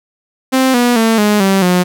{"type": "tone with pitch steps", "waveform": "sawtooth", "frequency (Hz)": [261.6, 242.7, 225.1, 208.8, 193.73, 179.71], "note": ["C4", "B3", "A3", "G#3", "G3", "F3"], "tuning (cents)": [0, -30, 40, 10, -20, 50], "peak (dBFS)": -5, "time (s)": [0.52, 1.84], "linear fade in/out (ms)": 20, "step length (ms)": 220, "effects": []}